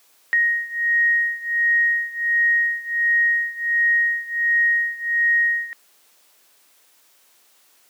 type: beating tone pair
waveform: sine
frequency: 1874 / 1875.4 Hz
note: A#6 / A#6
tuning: +9 / +10 cents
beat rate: 1.4 Hz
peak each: -19 / -21 dBFS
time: 0.33-5.73 s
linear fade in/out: 0 ms
effects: white hiss -57 dBFS RMS until 7.89 s + high-pass 300 Hz 12 dB/octave